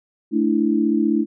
sine chord, A suspended fourth, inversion none, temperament equal, 220 / 293.7 / 329.6 Hz, A3 / D4 / E4, 0 / 0 / 0 cents, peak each -20 dBFS, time 0.31-1.26 s, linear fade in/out 50 ms, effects none

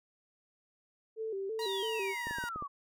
sine tone with vibrato, 415.3 Hz, G#4, in tune, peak -34 dBFS, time 1.16-2.15 s, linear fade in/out 50 ms, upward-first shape square, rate 3 Hz, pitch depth 110 cents each way
sawtooth tone, 950 Hz, A#5, 33 cents sharp, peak -35 dBFS, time 1.59-2.49 s, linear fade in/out 2 ms
sine exponential sweep, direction down, 4161 to 1097 Hz, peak -37 dBFS, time 1.61-2.68 s, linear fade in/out 20 ms
clicks, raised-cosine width 2 ms, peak -30 dBFS, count 6, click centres 2.27 / 2.31 / 2.385 / 2.439 / 2.56 / 2.624 s
effects none

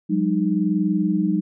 sine tone cluster, 180.9 / 201.6 / 307.7 Hz, F#3 / G3 / D#4, -39 / +49 / -19 cents, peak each -22 dBFS, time 0.09-1.41 s, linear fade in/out 20 ms, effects none

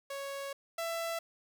sawtooth tone pair in turn, 554.4 / 666.4 Hz, C#5 / E5, 0 / +19 cents, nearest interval minor third, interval 319 cents, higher second, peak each -34 / -30 dBFS, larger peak second, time 0.1-0.53 / 0.78-1.19 s, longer first, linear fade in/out 5 ms, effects none

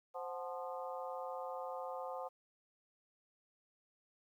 harmonic tone with a mistuned harmonic, 174.61 Hz, F3, in tune, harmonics 3 / 4 / 5 / 6 / 7, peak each -44 / -46 / -48 / -50 / -51 dBFS, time 0.14-2.29 s, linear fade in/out 20 ms, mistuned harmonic 4, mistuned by +86 cents, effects 12-bit

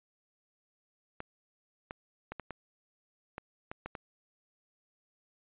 clicks, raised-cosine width 0.5 ms, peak -24 dBFS, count 9, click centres 1.204 / 1.909 / 2.32 / 2.397 / 2.507 / 3.381 / 3.715 / 3.86 / 3.952 s, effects resampled to 8000 Hz

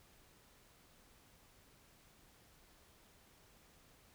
silence, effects pink hiss -66 dBFS RMS until 4.14 s

